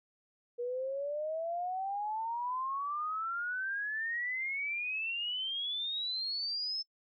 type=exponential sweep; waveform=sine; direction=up; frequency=475.9 to 5290 Hz; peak=-33 dBFS; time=0.58-6.83 s; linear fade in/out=20 ms; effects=noise-tail reverb RT60 0.1 s tail -25 dB re dry